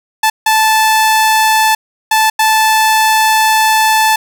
sawtooth tone bursts at uneven times, 875 Hz, A5, 10 cents flat, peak -4 dBFS, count 4, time 0.23-0.3 / 0.46-1.75 / 2.11-2.3 / 2.39-4.16 s, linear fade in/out 5 ms, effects none

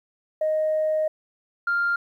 sine tone pair in turn, 622.3 / 1397 Hz, D#5 / F6, 0 / 0 cents, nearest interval octave + major second, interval 1400 cents, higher second, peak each -19 dBFS, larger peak neither, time 0.41-1.08 / 1.67-1.96 s, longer first, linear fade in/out 5 ms, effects tanh soft clip ceiling -16 dBFS + 10-bit

